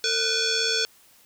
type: tone with frequency modulation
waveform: sine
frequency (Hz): 528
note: C5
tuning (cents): +16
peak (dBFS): -21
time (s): 0.04-0.85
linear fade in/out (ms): 0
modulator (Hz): 979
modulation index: 5.7
effects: white hiss -56 dBFS RMS until 1.25 s